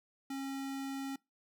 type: tone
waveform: square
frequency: 272 Hz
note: C#4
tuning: 33 cents flat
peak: -38 dBFS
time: 0.3-1.16 s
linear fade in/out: 5 ms
effects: noise-tail reverb RT60 0.2 s tail -23 dB re dry